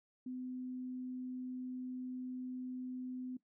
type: tone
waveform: sine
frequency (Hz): 253.8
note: B3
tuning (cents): +47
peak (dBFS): -40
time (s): 0.26-3.37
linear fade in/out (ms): 5
effects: noise-tail reverb RT60 0.1 s tail -17 dB re dry